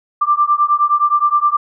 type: beating tone pair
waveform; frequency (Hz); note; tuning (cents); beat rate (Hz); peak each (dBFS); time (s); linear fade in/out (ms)
sine; 1177 / 1186.6; D6 / D6; +3 / +18; 9.6; -14; 0.21-1.57; 10
effects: none